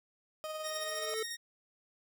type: tone with tremolo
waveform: 30% pulse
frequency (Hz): 622.3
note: D#5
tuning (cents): 0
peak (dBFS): -34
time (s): 0.44-1.14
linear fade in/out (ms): 0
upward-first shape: sine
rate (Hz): 19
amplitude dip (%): 35
type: tone with exponential growth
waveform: square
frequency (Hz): 440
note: A4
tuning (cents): 0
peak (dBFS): -33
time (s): 0.54-1.23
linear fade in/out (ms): 5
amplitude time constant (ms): 150
type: tone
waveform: 15% pulse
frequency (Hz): 1864.7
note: A#6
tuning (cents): 0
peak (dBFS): -34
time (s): 0.63-1.37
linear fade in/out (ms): 20
type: tone bursts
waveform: 30% pulse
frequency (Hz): 5560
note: F8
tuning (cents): -9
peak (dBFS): -37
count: 10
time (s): 0.66-1.348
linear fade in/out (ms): 10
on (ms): 49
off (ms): 22
effects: none